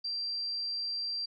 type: tone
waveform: sine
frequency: 4716 Hz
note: D8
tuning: 6 cents sharp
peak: -32 dBFS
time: 0.04-1.26 s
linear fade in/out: 10 ms
effects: none